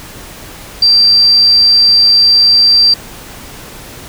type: tone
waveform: sine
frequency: 4699 Hz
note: D8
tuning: in tune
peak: -4 dBFS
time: 0.82-2.94 s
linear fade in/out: 5 ms
effects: pink hiss -31 dBFS RMS until 4.08 s